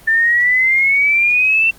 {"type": "exponential sweep", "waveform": "sine", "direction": "up", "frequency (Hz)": [1778, 2700], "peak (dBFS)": -10, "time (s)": [0.07, 1.71], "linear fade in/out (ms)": 10, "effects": ["pink hiss -43 dBFS RMS until 1.78 s", "Opus 24 kbps"]}